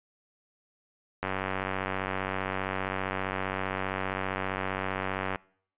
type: click train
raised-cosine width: 0.5 ms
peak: -15 dBFS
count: 394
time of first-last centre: 1.23-5.358 s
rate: 95.2 Hz
effects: noise-tail reverb RT60 0.6 s tail -25 dB re dry + resampled to 8000 Hz